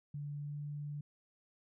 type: tone with pitch glide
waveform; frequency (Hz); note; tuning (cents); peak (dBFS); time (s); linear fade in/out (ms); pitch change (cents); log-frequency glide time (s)
sine; 145.3 to 146.48; D3 to D3; -18 to -4; -39; 0.14-1.01; 5; +14; 0.38-0.57
effects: none